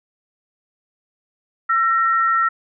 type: tone pair together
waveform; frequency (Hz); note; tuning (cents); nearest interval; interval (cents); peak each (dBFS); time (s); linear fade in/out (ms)
sine; 1343.2 / 1864.7; E6 / A#6; +32 / 0; tritone; 568; -15 / -22; 1.69-2.49; 10
effects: none